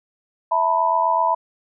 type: chord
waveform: sine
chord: E suspended fourth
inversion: none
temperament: equal with one note detuned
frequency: 659.3 / 900 / 987.8 Hz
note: E5 / A5 / B5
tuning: 0 / +39 / 0 cents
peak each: -23 / -21 / -18 dBFS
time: 0.51-1.35 s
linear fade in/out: 10 ms
effects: none